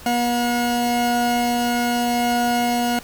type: tone pair together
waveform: 40% pulse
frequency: 240.6 / 721 Hz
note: B3 / F#5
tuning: -45 / -45 cents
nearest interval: octave + perfect fifth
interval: 1900 cents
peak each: -20 dBFS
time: 0.06-2.99 s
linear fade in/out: 2 ms
effects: pink hiss -41 dBFS RMS until 3.03 s